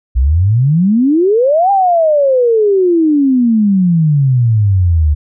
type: exponential two-way sweep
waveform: sine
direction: up then down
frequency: 58.27 to 808 to 72.2 Hz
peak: -7 dBFS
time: 0.15-5.15 s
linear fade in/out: 20 ms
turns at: 1.71 s
effects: none